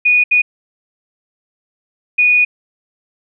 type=tone bursts at uneven times; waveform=sine; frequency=2465 Hz; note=D#7; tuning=17 cents flat; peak=-8 dBFS; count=3; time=0.05-0.24 / 0.31-0.42 / 2.18-2.45 s; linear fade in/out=10 ms; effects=none